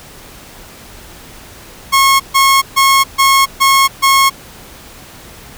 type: tone bursts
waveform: sawtooth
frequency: 1088 Hz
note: C#6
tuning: 33 cents flat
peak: -3 dBFS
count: 6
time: 1.92-4.3 s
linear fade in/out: 20 ms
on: 280 ms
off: 140 ms
effects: pink hiss -36 dBFS RMS until 5.57 s